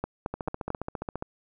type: two click trains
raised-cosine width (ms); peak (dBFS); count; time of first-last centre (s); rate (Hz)
1; -15 / -18; 4 / 14; 0.04-0.704 / 0.34-1.224; 4.52 / 14.7
effects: none